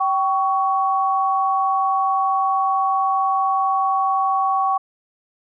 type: tone pair together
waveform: sine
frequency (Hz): 773.5 / 1118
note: G5 / C#6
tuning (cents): -23 / +14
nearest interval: tritone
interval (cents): 637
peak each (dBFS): -19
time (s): 0-4.78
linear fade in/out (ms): 10
effects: none